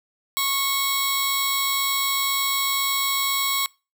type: tone pair together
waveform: 15% pulse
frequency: 1098 / 3886 Hz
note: C#6 / B7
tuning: -17 / -29 cents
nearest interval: octave + minor seventh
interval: 2188 cents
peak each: -17 dBFS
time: 0.37-3.66 s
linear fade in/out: 0 ms
effects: noise-tail reverb RT60 0.3 s tail -25 dB re dry